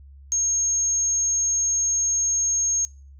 sine tone, 6500 Hz, G#8, 38 cents flat, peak -19 dBFS, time 0.32-2.85 s, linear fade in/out 0 ms, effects noise-tail reverb RT60 0.4 s tail -24 dB re dry + added 69 Hz sine -43 dBFS peak until 3.19 s

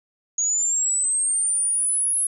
sine linear sweep, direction up, 6645 to 10780 Hz, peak -19 dBFS, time 0.38-2.27 s, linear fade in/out 5 ms, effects none

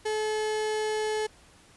35% pulse tone, 430.3 Hz, A4, 39 cents flat, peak -25 dBFS, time 0.05-1.27 s, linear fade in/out 10 ms, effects pink hiss -56 dBFS RMS until 1.76 s + resampled to 24000 Hz

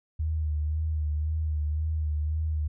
sine tone with vibrato, 77 Hz, D#2, 17 cents flat, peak -25 dBFS, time 0.19-2.68 s, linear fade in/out 10 ms, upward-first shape sine, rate 1.9 Hz, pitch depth 44 cents each way, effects none

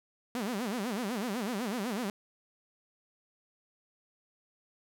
sawtooth tone with vibrato, 221.7 Hz, A3, 13 cents sharp, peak -28 dBFS, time 0.35-2.1 s, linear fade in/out 0 ms, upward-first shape sine, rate 8 Hz, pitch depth 250 cents each way, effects none

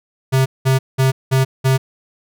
square tone bursts, 132.3 Hz, C3, 20 cents sharp, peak -12 dBFS, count 5, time 0.32-1.78 s, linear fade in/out 20 ms, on 140 ms, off 190 ms, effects none

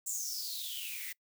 blue noise with high-pass filter sweep, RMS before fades -39 dBFS, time 0.06-1.13 s, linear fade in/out 10 ms, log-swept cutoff 7600 to 1900 Hz, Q 9.2, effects noise-tail reverb RT60 0.1 s tail -24 dB re dry

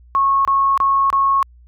sine tone bursts, 1096 Hz, C#6, 20 cents flat, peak -12 dBFS, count 4, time 0.15-1.428 s, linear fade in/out 0 ms, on 300 ms, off 26 ms, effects added 60 Hz sine -43 dBFS peak until 1.67 s

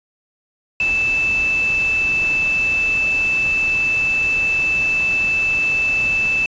sine tone in noise, 2637 Hz, E7, in tune, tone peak -15 dBFS, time 0.8-6.46 s, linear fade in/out 2 ms, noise pink, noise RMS -32 dBFS, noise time 0.8-6.46 s, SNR +14 dB, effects resampled to 16000 Hz

